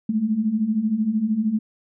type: beating tone pair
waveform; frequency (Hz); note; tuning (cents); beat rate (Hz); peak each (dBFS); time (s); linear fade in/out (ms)
sine; 207.7 / 220.7; G#3 / A3; 0 / +5; 13; -25 / -20; 0.09-1.59; 5
effects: none